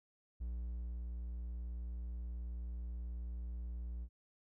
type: tone with ADSR envelope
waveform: triangle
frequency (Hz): 59.3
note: A#1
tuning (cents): +30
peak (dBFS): -36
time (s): 0.4-4.09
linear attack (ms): 15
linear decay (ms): 630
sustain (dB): -2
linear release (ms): 64
effects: none